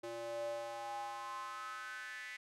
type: tone with high-pass filter sweep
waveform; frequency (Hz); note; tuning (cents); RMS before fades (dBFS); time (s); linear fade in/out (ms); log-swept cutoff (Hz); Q
square; 116.54; A#2; 0; -44; 0.03-2.37; 10; 440 to 2000; 6.1
effects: low-pass 10000 Hz 12 dB/octave